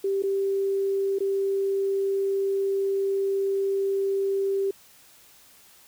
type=tone with dropouts; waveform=sine; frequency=392 Hz; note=G4; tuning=in tune; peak=-22 dBFS; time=0.04-4.71 s; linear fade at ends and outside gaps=5 ms; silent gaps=0.224-0.235 / 1.187-1.204 s; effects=white hiss -54 dBFS RMS until 5.87 s